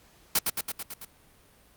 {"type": "noise with echo", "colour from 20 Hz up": "white", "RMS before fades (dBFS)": -23, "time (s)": [0.35, 0.39], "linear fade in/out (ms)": 5, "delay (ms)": 110, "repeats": 6, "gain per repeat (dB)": -3, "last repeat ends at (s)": 1.05, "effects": ["pink hiss -59 dBFS RMS until 1.76 s", "Opus 48 kbps"]}